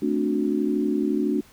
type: chord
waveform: sine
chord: D dominant seventh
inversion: second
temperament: equal with one note detuned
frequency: 220 / 261.6 / 293.7 / 365.5 Hz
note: A3 / C4 / D4 / F#4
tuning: 0 / 0 / 0 / -21 cents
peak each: -26 / -29 / -24 / -27 dBFS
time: 0.02-1.41 s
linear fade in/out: 5 ms
effects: pink hiss -53 dBFS RMS until 1.52 s